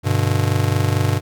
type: chord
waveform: square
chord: G major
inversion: none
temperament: just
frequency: 98 / 122.5 / 147 Hz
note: G2 / B2 / D3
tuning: 0 / -14 / +2 cents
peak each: -19 / -21 / -24 dBFS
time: 0.03-1.21 s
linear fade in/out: 50 ms
effects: none